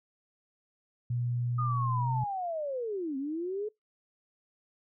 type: tone with pitch glide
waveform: sine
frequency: 121.1 to 126.32 Hz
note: B2 to B2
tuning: -34 to +39 cents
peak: -28 dBFS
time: 1.1-2.24 s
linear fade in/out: 5 ms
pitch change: +73 cents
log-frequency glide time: 1.98-2.09 s
type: linear two-way sweep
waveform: sine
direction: down then up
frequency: 1244.5 to 261.6 to 433.9 Hz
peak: -31 dBFS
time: 1.58-3.69 s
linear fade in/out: 10 ms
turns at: 3.17 s
effects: noise-tail reverb RT60 0.2 s tail -25 dB re dry